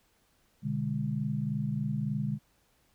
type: chord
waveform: sine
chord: G# diminished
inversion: first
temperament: equal with one note detuned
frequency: 123.47 / 146.83 / 205.6 Hz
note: B2 / D3 / G#3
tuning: 0 / 0 / -17 cents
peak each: -35 / -32 / -33 dBFS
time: 0.62-2.39 s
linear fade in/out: 50 ms
effects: pink hiss -69 dBFS RMS until 2.94 s